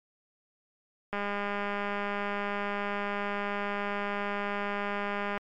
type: click train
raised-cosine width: 0.5 ms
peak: -18 dBFS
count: 863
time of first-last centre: 1.13-5.376 s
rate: 203 Hz
effects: MP3 96 kbps